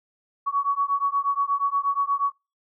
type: beating tone pair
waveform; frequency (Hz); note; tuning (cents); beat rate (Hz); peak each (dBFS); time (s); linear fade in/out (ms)
sine; 1119 / 1127.4; C#6 / C#6; +16 / +29; 8.4; -24; 0.46-2.32; 20
effects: noise-tail reverb RT60 0.3 s tail -26 dB re dry